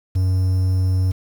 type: tone with quantisation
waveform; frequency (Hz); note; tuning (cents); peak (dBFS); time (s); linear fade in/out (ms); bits
triangle; 93; F#2; +9; -13; 0.15-1.12; 10; 7
effects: none